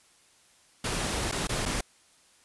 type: noise with dropouts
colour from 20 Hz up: pink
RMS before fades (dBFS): -30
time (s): 0.84-1.81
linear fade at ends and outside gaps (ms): 5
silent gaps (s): 1.315-1.322 / 1.473-1.491 / 1.655-1.659
effects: white hiss -61 dBFS RMS until 2.44 s + resampled to 24000 Hz